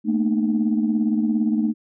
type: tone cluster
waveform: sine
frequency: 220.2 / 237.6 / 304.5 Hz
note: A3 / A#3 / D#4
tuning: +2 / +33 / -37 cents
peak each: -19 / -24 / -23 dBFS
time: 0.04-1.74 s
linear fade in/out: 50 ms
effects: tanh soft clip ceiling -10 dBFS